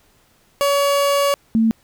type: tone pair in turn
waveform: 30% pulse / sine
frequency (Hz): 565 / 224.2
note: C#5 / A3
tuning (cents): +33 / +33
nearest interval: octave + major third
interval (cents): 1600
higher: first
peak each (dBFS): -12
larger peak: neither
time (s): 0.61-1.34 / 1.55-1.71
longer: first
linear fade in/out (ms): 0
effects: pink hiss -57 dBFS RMS until 1.83 s